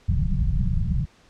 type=low-pass noise; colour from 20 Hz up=pink; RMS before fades=-22 dBFS; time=0.08-1.06 s; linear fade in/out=10 ms; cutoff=190 Hz; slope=96 dB/octave; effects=pink hiss -56 dBFS RMS until 1.29 s + low-pass 6000 Hz 12 dB/octave